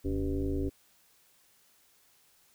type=tone with frequency modulation; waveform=sine; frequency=179.3 Hz; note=F3; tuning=46 cents sharp; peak=-28 dBFS; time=0.04-0.7 s; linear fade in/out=20 ms; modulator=103 Hz; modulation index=2.3; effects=white hiss -65 dBFS RMS until 2.54 s